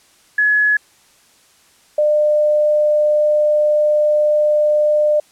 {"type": "tone pair in turn", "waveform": "sine", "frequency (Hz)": [1695, 600.6], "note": ["G#6", "D5"], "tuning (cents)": [35, 39], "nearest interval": "octave + tritone", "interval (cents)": 1796, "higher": "first", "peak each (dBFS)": -11, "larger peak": "neither", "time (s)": [[0.38, 0.77], [1.98, 5.2]], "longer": "second", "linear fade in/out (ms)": 5, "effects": ["white hiss -52 dBFS RMS until 5.31 s", "low-pass 10000 Hz 12 dB/octave"]}